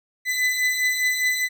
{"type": "beating tone pair", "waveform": "40% pulse", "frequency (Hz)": [2002, 2006.9], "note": ["B6", "B6"], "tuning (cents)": [23, 27], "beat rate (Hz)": 4.9, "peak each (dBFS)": [-26, -20], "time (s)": [0.25, 1.49], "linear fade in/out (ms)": 50, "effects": []}